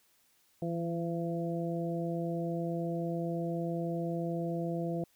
harmonic tone with a mistuned harmonic, 169.2 Hz, E3, 45 cents sharp, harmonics 1 / 2 / 3 / 4, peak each -34 / -37 / -39 / -40 dBFS, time 0.62-5.04 s, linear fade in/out 2 ms, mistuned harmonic 1, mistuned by -20 cents, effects white hiss -69 dBFS RMS until 5.15 s

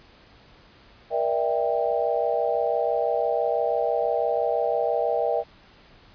sine chord, E half-diminished seventh, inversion second, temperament just, 474.7 / 593.3 / 659.3 / 791.1 Hz, Bb4 / D5 / E5 / G5, +31 / +18 / 0 / +16 cents, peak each -26 / -27 / -26 / -28 dBFS, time 1.1-5.44 s, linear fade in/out 50 ms, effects pink hiss -53 dBFS RMS until 6.14 s + resampled to 11025 Hz

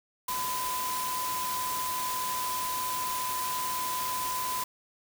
sine tone in noise, 1008 Hz, B5, 35 cents sharp, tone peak -31 dBFS, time 0.28-4.64 s, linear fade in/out 5 ms, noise white, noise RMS -35 dBFS, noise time 0.28-4.64 s, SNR +1 dB, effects none

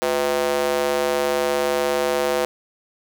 square tone with high-pass filter, 71.5 Hz, D2, 46 cents flat, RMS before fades -21 dBFS, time 0.02-2.45 s, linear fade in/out 0 ms, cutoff 490 Hz, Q 2.4, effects none

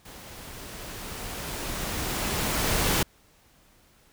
pink noise with level ramp, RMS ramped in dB -45 to -23 dBFS, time 0.05-3.03 s, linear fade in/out 5 ms, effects pink hiss -60 dBFS RMS until 4.12 s

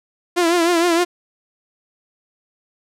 sawtooth tone with vibrato, 342.2 Hz, F4, 35 cents flat, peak -10 dBFS, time 0.36-1.05 s, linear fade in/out 20 ms, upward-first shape triangle, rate 6.5 Hz, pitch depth 86 cents each way, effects low-pass 11000 Hz 12 dB/octave

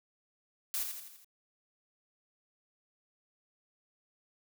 blue noise with echo, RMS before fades -34 dBFS, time 0.74-0.83 s, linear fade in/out 0 ms, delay 83 ms, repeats 5, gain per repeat -5 dB, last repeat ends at 1.245 s, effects none

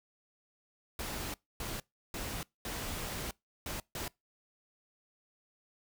pink noise bursts at uneven times, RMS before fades -39 dBFS, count 6, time 0.99-1.34 / 1.6-1.8 / 2.14-2.43 / 2.65-3.31 / 3.66-3.8 / 3.95-4.08 s, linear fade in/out 2 ms, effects noise-tail reverb RT60 0.2 s tail -24 dB re dry

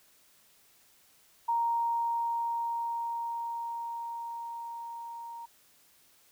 sine tone with level ramp, 932.3 Hz, A#5, in tune, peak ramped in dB -25 to -40 dBFS, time 1.48-5.46 s, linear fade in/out 10 ms, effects white hiss -63 dBFS RMS until 6.31 s

